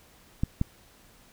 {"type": "clicks", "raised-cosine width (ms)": 5, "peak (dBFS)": -12, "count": 2, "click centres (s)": [0.435, 0.614], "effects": ["pink hiss -57 dBFS RMS until 1.32 s"]}